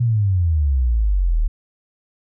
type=exponential sweep; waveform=sine; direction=down; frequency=123.47 to 36.71 Hz; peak=-14 dBFS; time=0-1.48 s; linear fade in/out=10 ms; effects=none